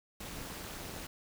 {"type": "noise with amplitude modulation", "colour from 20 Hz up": "pink", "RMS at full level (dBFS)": -40, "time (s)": [0.2, 1.07], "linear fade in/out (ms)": 5, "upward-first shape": "sine", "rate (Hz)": 252, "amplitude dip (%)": 85, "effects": []}